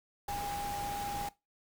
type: tone in noise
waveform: sine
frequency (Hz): 813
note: G#5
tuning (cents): -37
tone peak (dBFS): -35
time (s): 0.28-1.29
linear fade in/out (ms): 5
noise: pink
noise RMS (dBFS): -42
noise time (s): 0.28-1.29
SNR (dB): +4
effects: noise-tail reverb RT60 0.2 s tail -18 dB re dry